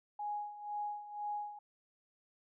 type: tone with tremolo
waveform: sine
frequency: 830.6 Hz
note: G#5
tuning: in tune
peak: -35 dBFS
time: 0.19-1.59 s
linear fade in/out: 5 ms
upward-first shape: sine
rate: 2 Hz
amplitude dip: 75%
effects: none